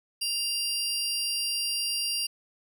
30% pulse tone pair together, 2794 / 4737 Hz, F7 / D8, 0 / +14 cents, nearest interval major sixth, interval 914 cents, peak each -29 / -26 dBFS, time 0.21-2.27 s, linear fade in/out 10 ms, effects none

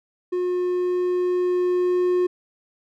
triangle tone with level ramp, 359.9 Hz, F#4, 48 cents flat, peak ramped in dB -19 to -15 dBFS, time 0.32-2.27 s, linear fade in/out 10 ms, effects none

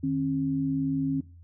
sine tone pair together, 152.8 / 270.6 Hz, D#3 / C#4, -31 / -42 cents, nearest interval minor seventh, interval 989 cents, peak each -30 / -25 dBFS, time 0.03-1.21 s, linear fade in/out 10 ms, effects noise-tail reverb RT60 0.3 s tail -18 dB re dry + added 85 Hz sine -47 dBFS peak until 1.43 s

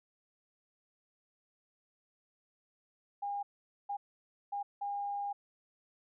sine tone bursts at uneven times, 809 Hz, G#5, 46 cents flat, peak -34 dBFS, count 4, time 3.22-3.43 / 3.89-3.97 / 4.52-4.63 / 4.81-5.33 s, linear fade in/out 10 ms, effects none

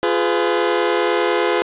sawtooth chord, F diminished, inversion none, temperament just, 349.2 / 419.1 / 502.9 Hz, F4 / Ab4 / Cb5, 0 / +16 / +31 cents, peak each -16 dBFS, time 0.03-1.62 s, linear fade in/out 0 ms, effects resampled to 8000 Hz + 8-bit

